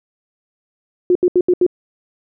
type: tone bursts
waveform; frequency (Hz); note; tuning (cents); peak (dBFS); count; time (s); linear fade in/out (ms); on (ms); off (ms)
sine; 359; F4; +48; -9; 5; 1.1-1.665; 2; 53; 75
effects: none